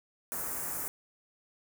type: band-stop noise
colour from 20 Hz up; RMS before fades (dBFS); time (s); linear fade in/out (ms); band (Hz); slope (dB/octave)
white; -36; 0.32-0.88; 0; 1800 to 7200; 24
effects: none